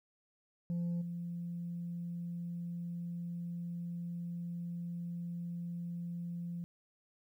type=tone with level steps; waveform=sine; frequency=172.3 Hz; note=F3; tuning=23 cents flat; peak=-30 / -37 dBFS; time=0.7-6.64 s; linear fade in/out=0 ms; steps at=1.01 s; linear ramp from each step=10 ms; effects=tanh soft clip ceiling -32 dBFS + 12-bit